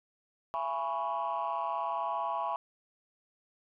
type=chord; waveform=sine; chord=C# minor seventh; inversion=first; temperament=equal with one note detuned; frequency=674.3 / 830.6 / 987.8 / 1108.7 Hz; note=E5 / G#5 / B5 / C#6; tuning=+39 / 0 / 0 / 0 cents; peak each=-36 / -35 / -34 / -35 dBFS; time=0.54-2.56 s; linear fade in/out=0 ms; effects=tanh soft clip ceiling -25 dBFS